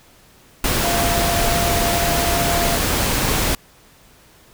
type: tone in noise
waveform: sine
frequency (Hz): 689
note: F5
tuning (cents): -24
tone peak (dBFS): -21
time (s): 0.84-2.76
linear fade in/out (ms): 2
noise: pink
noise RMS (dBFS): -19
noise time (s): 0.64-3.55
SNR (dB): -5
effects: pink hiss -50 dBFS RMS until 4.53 s